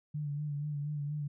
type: tone with vibrato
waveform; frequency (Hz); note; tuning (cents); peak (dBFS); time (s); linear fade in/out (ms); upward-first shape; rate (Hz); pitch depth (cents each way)
sine; 146.83; D3; 0; -33; 0.14-1.28; 10; sine; 4.2; 41
effects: none